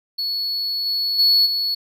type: tone with level steps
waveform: triangle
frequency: 4396 Hz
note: C#8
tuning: 15 cents flat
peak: -20 / -18 / -11 / -18 dBFS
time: 0.18-1.75 s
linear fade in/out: 10 ms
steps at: 0.85 / 1.18 / 1.45 s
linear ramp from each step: 20 ms
effects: none